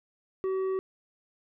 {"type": "tone with tanh clipping", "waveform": "sine", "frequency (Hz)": 380, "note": "F#4", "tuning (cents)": 46, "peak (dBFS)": -28, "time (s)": [0.44, 0.79], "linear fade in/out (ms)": 0, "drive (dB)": 7, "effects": []}